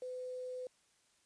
sine tone with quantisation, 505 Hz, B4, 39 cents sharp, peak -40 dBFS, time 0.02-0.67 s, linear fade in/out 2 ms, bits 10, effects white hiss -72 dBFS RMS until 1.25 s + resampled to 22050 Hz

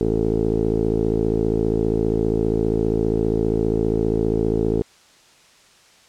10% pulse tone with low-pass filter, 55 Hz, A1, in tune, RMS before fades -20 dBFS, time 0.01-4.82 s, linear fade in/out 0 ms, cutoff 440 Hz, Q 6.8, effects white hiss -52 dBFS RMS until 6.08 s + low-pass 7000 Hz 12 dB/octave

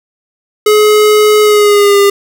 square tone with pitch glide, 423.6 to 401.7 Hz, G#4 to G4, +34 to +42 cents, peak -5 dBFS, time 0.66-2.1 s, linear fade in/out 5 ms, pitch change -92 cents, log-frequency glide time 1.42-1.99 s, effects none

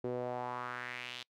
sawtooth tone with band-pass filter sweep, 123.5 Hz, B2, in tune, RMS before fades -40 dBFS, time 0.04-1.23 s, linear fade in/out 5 ms, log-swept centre 400 to 3600 Hz, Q 2.9, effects noise-tail reverb RT60 0.1 s tail -25 dB re dry

